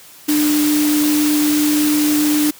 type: tone in noise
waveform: sine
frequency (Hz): 298.7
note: D4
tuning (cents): +29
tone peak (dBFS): -13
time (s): 0.28-2.51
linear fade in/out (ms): 10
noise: white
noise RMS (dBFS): -22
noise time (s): 0.28-2.51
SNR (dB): +6
effects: white hiss -42 dBFS RMS until 2.59 s + high-pass 80 Hz 12 dB/octave